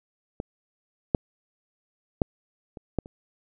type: clicks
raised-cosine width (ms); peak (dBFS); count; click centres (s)
2; -17 / -6 / -7 / -26 / -11 / -29; 6; 0.401 / 1.148 / 2.218 / 2.772 / 2.987 / 3.059
effects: none